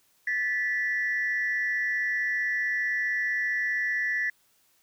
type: tone pair together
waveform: sine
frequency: 1748.6 / 1964 Hz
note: A6 / B6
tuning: -11 / -10 cents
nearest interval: major second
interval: 201 cents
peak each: -27 dBFS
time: 0.27-4.3 s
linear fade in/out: 5 ms
effects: tanh soft clip ceiling -18 dBFS + white hiss -66 dBFS RMS until 4.82 s